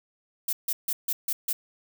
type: noise bursts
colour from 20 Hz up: violet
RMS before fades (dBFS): -27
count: 6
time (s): 0.48-1.53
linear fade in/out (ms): 5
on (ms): 50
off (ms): 150
effects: none